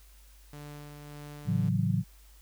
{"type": "tone with tremolo", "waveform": "sawtooth", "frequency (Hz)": 146.83, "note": "D3", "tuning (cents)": 0, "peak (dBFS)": -38, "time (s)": [0.53, 1.69], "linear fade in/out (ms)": 0, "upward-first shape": "sine", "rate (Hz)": 1.7, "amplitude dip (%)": 30}
{"type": "chord", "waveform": "sine", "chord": "F# minor seventh", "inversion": "first", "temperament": "equal", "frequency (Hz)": [110, 138.59, 164.81, 185], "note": ["A2", "C#3", "E3", "F#3"], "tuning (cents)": [0, 0, 0, 0], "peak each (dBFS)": [-29, -31, -31, -30], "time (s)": [1.45, 2.04], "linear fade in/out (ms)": 50}
{"effects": ["added 50 Hz sine -53 dBFS peak until 2.41 s", "white hiss -61 dBFS RMS until 2.41 s"]}